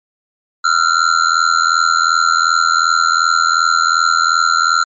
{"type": "tone with amplitude modulation", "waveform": "square", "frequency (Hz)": 1372, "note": "F6", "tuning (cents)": -31, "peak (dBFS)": -7, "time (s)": [0.64, 4.84], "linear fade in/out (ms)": 10, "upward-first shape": "sine", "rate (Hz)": 82.7, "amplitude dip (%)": 95, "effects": ["MP3 32 kbps"]}